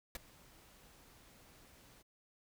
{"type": "noise with ADSR envelope", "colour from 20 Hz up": "pink", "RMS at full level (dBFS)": -40, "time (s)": [0.15, 2.03], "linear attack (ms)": 3, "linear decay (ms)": 19, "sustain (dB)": -22, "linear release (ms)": 20, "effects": []}